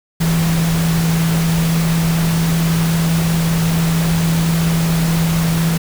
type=tone in noise; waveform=sine; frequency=164.81 Hz; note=E3; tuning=in tune; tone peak=-13 dBFS; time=0.2-5.78 s; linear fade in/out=10 ms; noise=pink; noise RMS=-23 dBFS; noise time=0.2-5.78 s; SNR=+7 dB; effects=none